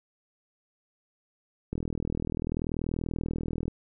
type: click train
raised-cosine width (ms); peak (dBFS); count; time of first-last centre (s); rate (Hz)
3; -18; 80; 1.73-3.681; 40.5
effects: none